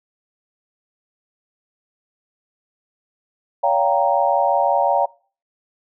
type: chord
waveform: sine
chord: G half-diminished seventh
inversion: second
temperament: equal with one note detuned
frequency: 567.7 / 698.5 / 784 / 932.3 Hz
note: Db5 / F5 / G5 / Bb5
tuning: +41 / 0 / 0 / 0 cents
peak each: -20 dBFS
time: 3.63-5.06 s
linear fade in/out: 10 ms
effects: noise-tail reverb RT60 0.4 s tail -23 dB re dry